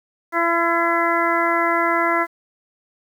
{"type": "harmonic tone", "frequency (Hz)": 337.7, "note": "E4", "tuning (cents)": 42, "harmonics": [1, 2, 3, 4, 5, 6], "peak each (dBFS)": [-24, -23, -22, -22, -26, -24], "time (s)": [0.32, 2.27], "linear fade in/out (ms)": 50, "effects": ["8-bit"]}